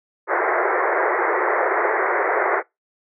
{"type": "band-pass noise", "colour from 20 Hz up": "pink", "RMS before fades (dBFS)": -20, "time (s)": [0.27, 2.63], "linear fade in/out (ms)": 50, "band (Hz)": [350, 2100], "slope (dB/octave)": 96, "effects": ["noise-tail reverb RT60 0.2 s tail -25 dB re dry"]}